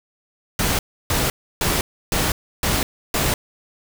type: noise bursts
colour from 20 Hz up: pink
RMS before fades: -20 dBFS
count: 6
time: 0.59-3.34 s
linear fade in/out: 2 ms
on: 200 ms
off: 310 ms
effects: none